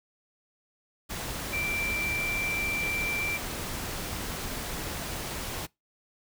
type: tone in noise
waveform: sine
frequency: 2349 Hz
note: D7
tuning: in tune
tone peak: -29 dBFS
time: 1.52-3.38 s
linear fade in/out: 20 ms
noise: pink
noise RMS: -35 dBFS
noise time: 1.09-5.67 s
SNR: +3 dB
effects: noise-tail reverb RT60 0.2 s tail -24 dB re dry